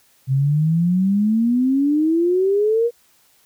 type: exponential sweep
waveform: sine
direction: up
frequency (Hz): 130 to 480.9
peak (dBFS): -14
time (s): 0.27-2.91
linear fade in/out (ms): 50
effects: white hiss -57 dBFS RMS until 3.45 s